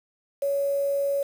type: tone with quantisation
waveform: sine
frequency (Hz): 560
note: C#5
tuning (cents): +18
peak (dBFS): -22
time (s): 0.42-1.23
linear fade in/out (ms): 5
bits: 7
effects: none